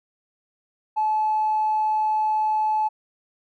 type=tone with tanh clipping; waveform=triangle; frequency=862 Hz; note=A5; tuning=36 cents flat; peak=-19 dBFS; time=0.96-2.89 s; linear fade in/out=20 ms; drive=4 dB; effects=none